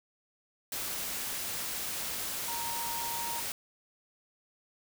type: tone in noise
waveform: sine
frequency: 932.3 Hz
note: A#5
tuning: in tune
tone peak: -37 dBFS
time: 2.48-3.4 s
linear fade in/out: 2 ms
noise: white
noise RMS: -36 dBFS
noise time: 0.72-3.52 s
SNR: -4 dB
effects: none